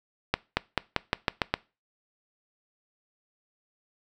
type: accelerating click train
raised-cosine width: 0.3 ms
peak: -6 dBFS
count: 8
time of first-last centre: 0.34-1.54 s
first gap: 230 ms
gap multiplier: 0.9
effects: noise-tail reverb RT60 0.3 s tail -22 dB re dry